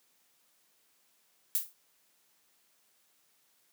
violet noise with exponential decay, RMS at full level -25 dBFS, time 1.55-1.73 s, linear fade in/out 0 ms, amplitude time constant 38 ms, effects white hiss -70 dBFS RMS until 3.72 s + high-pass 150 Hz 12 dB/octave

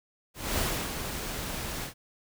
pink noise with ADSR envelope, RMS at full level -28 dBFS, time 0.34-1.94 s, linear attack 240 ms, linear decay 310 ms, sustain -7 dB, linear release 100 ms, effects none

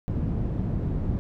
white low-pass noise, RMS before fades -27 dBFS, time 0.08-1.19 s, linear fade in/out 0 ms, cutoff 150 Hz, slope 12 dB/octave, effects none

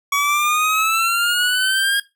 25% pulse exponential sweep, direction up, 1126 to 1632 Hz, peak -12 dBFS, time 0.12-2 s, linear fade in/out 5 ms, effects noise-tail reverb RT60 0.2 s tail -17 dB re dry

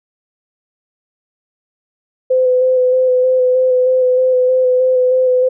sine tone with vibrato, 509 Hz, C5, 48 cents flat, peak -9 dBFS, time 2.3-5.49 s, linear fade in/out 10 ms, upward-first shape square, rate 3.2 Hz, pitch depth 15 cents each way, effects none

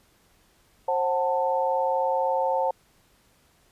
sine chord, F# diminished, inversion second, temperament just, 532.8 / 740 / 888 Hz, C5 / F#5 / A5, +31 / 0 / +16 cents, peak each -25 / -29 / -25 dBFS, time 0.88-2.71 s, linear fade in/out 5 ms, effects pink hiss -62 dBFS RMS until 3.71 s + resampled to 32000 Hz

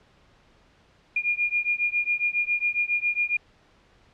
sine beating tone pair, 2418 / 2425.3 Hz, D7 / D#7, +50 / -45 cents, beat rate 7.3 Hz, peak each -25 dBFS, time 1.16-3.37 s, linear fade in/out 5 ms, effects pink hiss -59 dBFS RMS until 4.13 s + low-pass 4000 Hz 12 dB/octave

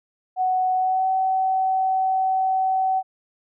sine tone with pitch glide, 743 to 758.6 Hz, F#5 to F#5, +7 to +43 cents, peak -18 dBFS, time 0.36-3.03 s, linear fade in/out 50 ms, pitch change +36 cents, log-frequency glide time 0.75-1.08 s, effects none

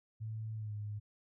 sine tone with pitch glide, 110 to 104.55 Hz, A2 to G#2, 0 to +12 cents, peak -38 dBFS, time 0.2-1 s, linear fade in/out 20 ms, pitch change -88 cents, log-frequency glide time 0.55-0.74 s, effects none

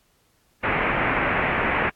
white low-pass noise, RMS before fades -23 dBFS, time 0.63-1.9 s, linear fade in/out 10 ms, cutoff 2400 Hz, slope 48 dB/octave, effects pink hiss -64 dBFS RMS until 1.95 s + AAC 64 kbps

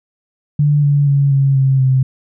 sine tone with pitch steps, 146.83 / 143.56 / 140.36 / 137.23 / 134.18 / 131.19 Hz, D3 / D3 / C#3 / C#3 / C3 / C3, 0 / -39 / +22 / -17 / +44 / +5 cents, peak -9 dBFS, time 0.59-2.03 s, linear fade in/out 5 ms, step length 240 ms, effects none

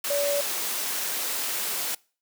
sine tone in noise, 572 Hz, D5, 46 cents flat, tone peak -23 dBFS, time 0.1-0.41 s, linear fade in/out 5 ms, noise white, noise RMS -29 dBFS, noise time 0.04-1.95 s, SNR +3 dB, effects noise-tail reverb RT60 0.4 s tail -25 dB re dry + high-pass 300 Hz 12 dB/octave

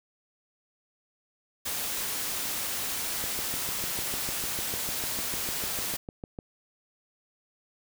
white noise, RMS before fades -32 dBFS, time 1.65-5.97 s, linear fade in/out 10 ms
click train, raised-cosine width 2 ms, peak -24 dBFS, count 22, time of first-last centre 3.24-6.388 s, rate 6.67 Hz
effects none

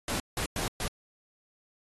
pink noise bursts at uneven times, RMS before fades -32 dBFS, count 4, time 0.08-0.2 / 0.37-0.46 / 0.56-0.68 / 0.8-0.88 s, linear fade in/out 2 ms, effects AAC 32 kbps

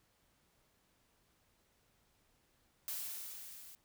blue noise with level ramp, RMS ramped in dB -40 to -55 dBFS, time 2.88-3.75 s, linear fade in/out 0 ms, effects pink hiss -74 dBFS RMS until 3.84 s

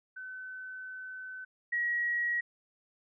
sine tone pair in turn, 1517 / 1906.4 Hz, F#6 / A#6, +43 / +38 cents, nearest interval major third, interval 395 cents, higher second, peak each -40 / -28 dBFS, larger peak second, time 0.16-1.45 / 1.72-2.41 s, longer first, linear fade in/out 10 ms, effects none

